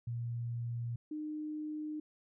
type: tone pair in turn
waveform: sine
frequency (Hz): 118.3 / 304.9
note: A#2 / D#4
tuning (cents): +26 / -35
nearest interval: octave + major third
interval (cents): 1639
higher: second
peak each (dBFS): -35 / -37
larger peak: first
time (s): 0.07-0.96 / 1.11-2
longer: neither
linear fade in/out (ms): 5
effects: none